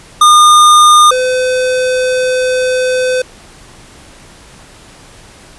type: tone pair in turn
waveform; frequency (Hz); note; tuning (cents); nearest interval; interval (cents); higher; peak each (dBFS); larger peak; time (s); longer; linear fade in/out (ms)
square; 1215 / 508.6; D#6 / C5; -42 / -49; octave + minor third; 1507; first; -3 / -11; first; 0.21-1.11 / 1.11-3.22; second; 5
effects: pink hiss -38 dBFS RMS until 5.58 s + resampled to 24000 Hz